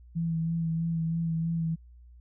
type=tone with vibrato; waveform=sine; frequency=164.6 Hz; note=E3; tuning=2 cents flat; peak=-26 dBFS; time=0.15-1.76 s; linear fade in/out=20 ms; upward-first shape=sine; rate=3.1 Hz; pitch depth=23 cents each way; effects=added 60 Hz sine -49 dBFS peak until 2.2 s